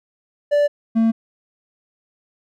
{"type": "tone pair in turn", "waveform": "triangle", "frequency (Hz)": [583, 225.7], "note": ["D5", "A3"], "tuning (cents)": [-13, 44], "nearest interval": "octave + major third", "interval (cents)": 1643, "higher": "first", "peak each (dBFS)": [-11, -11], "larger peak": "neither", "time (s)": [[0.51, 0.68], [0.95, 1.12]], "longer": "neither", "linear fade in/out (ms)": 20, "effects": []}